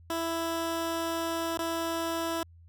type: tone with dropouts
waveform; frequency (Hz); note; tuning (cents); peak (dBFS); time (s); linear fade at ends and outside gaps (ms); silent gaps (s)
15% pulse; 331; E4; +7; -23; 0.1-2.43; 1; 1.574-1.591
effects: added 84 Hz sine -51 dBFS peak until 2.68 s